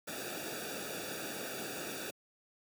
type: noise with comb filter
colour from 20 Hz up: pink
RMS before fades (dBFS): -41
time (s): 0.07-2.11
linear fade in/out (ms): 10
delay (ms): 0.96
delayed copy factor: -0.95
effects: high-pass 150 Hz 12 dB/octave